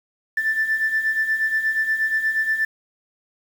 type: beating tone pair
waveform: sine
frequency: 1760 / 1768.4 Hz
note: A6 / A6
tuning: 0 / +8 cents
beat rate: 8.4 Hz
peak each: -25 / -19 dBFS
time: 0.37-2.65 s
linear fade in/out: 5 ms
effects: tanh soft clip ceiling -12 dBFS + 7-bit